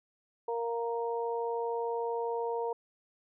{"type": "harmonic tone", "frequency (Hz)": 233.1, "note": "A#3", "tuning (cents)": 0, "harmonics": [2, 3, 4], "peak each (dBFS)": [-32, -41, -36], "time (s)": [0.48, 2.73], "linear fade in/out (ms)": 5, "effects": []}